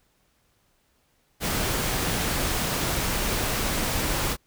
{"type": "noise", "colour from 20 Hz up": "pink", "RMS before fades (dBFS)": -26, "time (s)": [1.4, 4.37], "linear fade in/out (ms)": 50, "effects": ["pink hiss -67 dBFS RMS until 4.46 s"]}